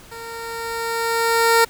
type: tone with level ramp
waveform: 15% pulse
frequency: 460 Hz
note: A#4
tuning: 23 cents flat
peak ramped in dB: -27 to -5 dBFS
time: 0.11-1.65 s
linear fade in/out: 10 ms
effects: pink hiss -45 dBFS RMS until 1.69 s